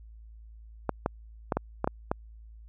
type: clicks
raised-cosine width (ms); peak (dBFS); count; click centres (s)
1; -12; 7; 0.893 / 1.061 / 1.522 / 1.57 / 1.844 / 1.875 / 2.115
effects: added 55 Hz sine -46 dBFS peak until 2.68 s